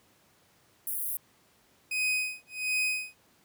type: high-pass noise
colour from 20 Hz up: pink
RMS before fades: -33 dBFS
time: 0.87-1.17 s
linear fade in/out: 2 ms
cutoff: 10000 Hz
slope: 48 dB/octave
type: tone with tremolo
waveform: 40% pulse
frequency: 2507 Hz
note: D#7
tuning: 12 cents sharp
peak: -24 dBFS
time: 1.91-3.17 s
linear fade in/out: 5 ms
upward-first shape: sine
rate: 1.4 Hz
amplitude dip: 100%
effects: pink hiss -64 dBFS RMS until 3.44 s + high-pass 100 Hz 12 dB/octave